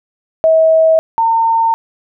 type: tone pair in turn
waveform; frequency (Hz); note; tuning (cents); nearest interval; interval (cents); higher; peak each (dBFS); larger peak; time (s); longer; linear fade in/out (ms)
sine; 643 / 909.3; E5 / A#5; -43 / -43; tritone; 600; second; -6 / -9; first; 0.44-0.99 / 1.18-1.74; second; 0
effects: none